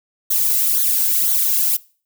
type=noise with flanger; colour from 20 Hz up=violet; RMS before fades=-17 dBFS; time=0.3-1.77 s; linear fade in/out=10 ms; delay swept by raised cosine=0.38 to 1.68 ms; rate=2 Hz; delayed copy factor=-0.8; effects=noise-tail reverb RT60 0.4 s tail -22 dB re dry